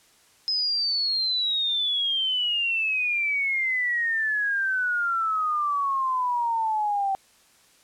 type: exponential sweep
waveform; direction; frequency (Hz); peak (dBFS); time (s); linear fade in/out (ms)
sine; down; 5120 to 771; -22; 0.48-7.15; 0
effects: white hiss -58 dBFS RMS until 7.83 s + low-pass 10000 Hz 12 dB/octave